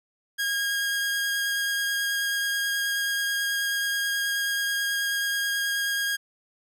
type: tone with vibrato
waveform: sawtooth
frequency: 1630 Hz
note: G#6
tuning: 33 cents flat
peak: -21 dBFS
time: 0.38-6.17 s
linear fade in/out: 20 ms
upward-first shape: sine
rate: 9.3 Hz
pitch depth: 8 cents each way
effects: none

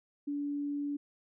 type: tone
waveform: sine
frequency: 287.8 Hz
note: D4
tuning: 35 cents flat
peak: -32 dBFS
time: 0.27-0.97 s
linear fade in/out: 10 ms
effects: none

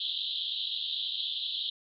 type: band-pass noise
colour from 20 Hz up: white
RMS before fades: -34 dBFS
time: 0-1.7 s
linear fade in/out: 5 ms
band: 3100 to 4000 Hz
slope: 96 dB/octave
effects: none

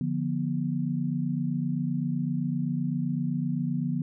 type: chord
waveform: sine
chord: B diminished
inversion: first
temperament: equal with one note detuned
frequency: 146.83 / 174.61 / 242.4 Hz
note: D3 / F3 / B3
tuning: 0 / 0 / -32 cents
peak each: -30 dBFS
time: 0.01-4.02 s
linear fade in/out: 2 ms
effects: none

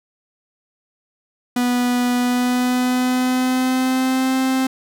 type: tone with pitch glide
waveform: 45% pulse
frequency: 245.8 to 261.9 Hz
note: B3 to C4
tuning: -8 to +2 cents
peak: -16 dBFS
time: 1.56-4.67 s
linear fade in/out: 5 ms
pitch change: +110 cents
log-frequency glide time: 2.17-4.36 s
effects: none

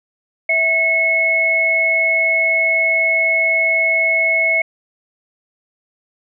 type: tone pair together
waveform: sine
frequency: 653.1 / 2188 Hz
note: E5 / C#7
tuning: -16 / -23 cents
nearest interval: octave + major sixth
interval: 2093 cents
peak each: -21 / -13 dBFS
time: 0.49-4.62 s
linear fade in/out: 5 ms
effects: none

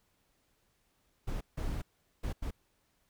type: noise bursts at uneven times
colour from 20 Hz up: brown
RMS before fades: -35 dBFS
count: 4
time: 1.27-1.41 / 1.57-1.82 / 2.23-2.33 / 2.42-2.51 s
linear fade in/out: 10 ms
effects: pink hiss -74 dBFS RMS until 3.09 s

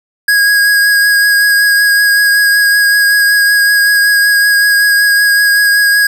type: tone with vibrato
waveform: square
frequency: 1648 Hz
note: G#6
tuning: 14 cents flat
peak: -7 dBFS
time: 0.28-6.07 s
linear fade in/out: 5 ms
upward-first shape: triangle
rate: 5.3 Hz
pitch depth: 19 cents each way
effects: none

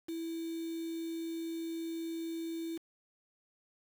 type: tone with quantisation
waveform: sine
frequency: 329.6 Hz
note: E4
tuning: in tune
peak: -36 dBFS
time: 0.08-2.78 s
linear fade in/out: 10 ms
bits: 8
effects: none

